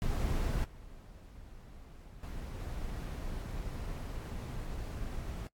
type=noise with level steps; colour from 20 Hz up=brown; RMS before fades=-32 / -51 / -41 / -39 dBFS; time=0.02-5.47 s; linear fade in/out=0 ms; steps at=0.64 / 2.23 / 2.6 s; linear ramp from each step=2 ms; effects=noise-tail reverb RT60 0.1 s tail -21 dB re dry + AAC 64 kbps